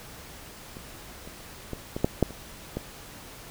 clicks, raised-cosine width 2 ms, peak -26 / -30 / -19 / -17 / -7 / -6 / -26 / -16 dBFS, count 8, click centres 0.769 / 1.275 / 1.733 / 1.965 / 2.045 / 2.227 / 2.307 / 2.77 s, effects pink hiss -45 dBFS RMS until 3.5 s

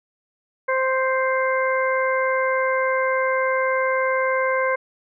harmonic tone, 523.3 Hz, C5, in tune, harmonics 1 / 2 / 3 / 4, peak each -21 / -24 / -26 / -27 dBFS, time 0.68-4.76 s, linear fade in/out 10 ms, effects none

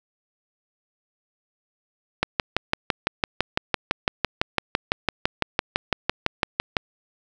click train, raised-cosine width 0.3 ms, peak -3 dBFS, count 28, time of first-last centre 2.23-6.768 s, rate 5.95 Hz, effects none

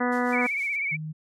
harmonic tone, 246.3 Hz, B3, 5 cents flat, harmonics 1 / 2 / 3 / 4 / 5 / 6 / 7 / 8, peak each -26 / -29 / -31 / -32 / -33 / -34 / -34 / -35 dBFS, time 0-0.47 s, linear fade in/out 10 ms
blue noise with tremolo, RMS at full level -44 dBFS, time 0.11-0.77 s, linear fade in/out 20 ms, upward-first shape sine, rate 6.3 Hz, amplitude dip 65%
sine tone with vibrato, 2263 Hz, C#7, 35 cents sharp, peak -25 dBFS, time 0.32-0.97 s, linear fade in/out 20 ms, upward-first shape sine, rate 16 Hz, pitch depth 63 cents each way
sine tone, 155.56 Hz, D#3, in tune, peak -31 dBFS, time 0.91-1.13 s, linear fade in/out 20 ms
effects low-pass 8000 Hz 12 dB/octave

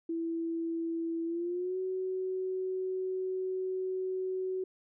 sine tone with pitch glide, 331.2 to 373.9 Hz, E4 to F#4, +8 to +18 cents, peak -31 dBFS, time 0.09-4.64 s, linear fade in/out 5 ms, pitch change +210 cents, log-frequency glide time 1.25-1.78 s, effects none

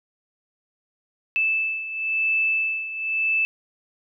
sine beating tone pair, 2631 / 2631.97 Hz, E7 / E7, -4 / -3 cents, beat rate 0.97 Hz, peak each -22 / -27 dBFS, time 1.36-3.45 s, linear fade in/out 0 ms, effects none

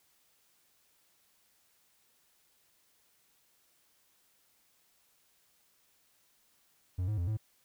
triangle tone with pitch steps, 90.8 / 106.5 / 86.9 / 108.6 Hz, F#2 / G#2 / F2 / A2, -32 / +44 / -8 / -22 cents, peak -28 dBFS, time 6.98-7.372 s, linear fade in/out 10 ms, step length 98 ms, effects white hiss -70 dBFS RMS until 7.64 s

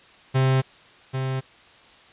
45% pulse tone pair in turn, 131.9 / 131.9 Hz, C3 / C3, +14 / +14 cents, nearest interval unison, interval 0 cents, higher neither, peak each -17 / -24 dBFS, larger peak first, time 0.34-0.62 / 1.13-1.41 s, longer neither, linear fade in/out 20 ms, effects white hiss -51 dBFS RMS until 2.12 s + resampled to 8000 Hz

